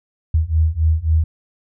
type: beating tone pair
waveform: sine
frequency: 77.8 / 81.5 Hz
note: D#2 / E2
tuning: 0 / -19 cents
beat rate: 3.7 Hz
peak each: -17 / -16 dBFS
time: 0.34-1.24 s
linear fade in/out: 5 ms
effects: none